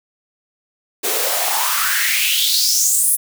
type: noise with high-pass filter sweep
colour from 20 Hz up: white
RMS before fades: -17 dBFS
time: 1.03-3.17 s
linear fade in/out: 20 ms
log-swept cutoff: 370 to 11000 Hz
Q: 4.7
effects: none